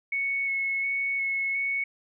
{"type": "tone with vibrato", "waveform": "sine", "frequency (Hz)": 2203, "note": "C#7", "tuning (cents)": -11, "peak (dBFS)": -25, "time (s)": [0.12, 1.84], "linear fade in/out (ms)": 5, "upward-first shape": "square", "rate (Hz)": 1.4, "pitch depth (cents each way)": 11, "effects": []}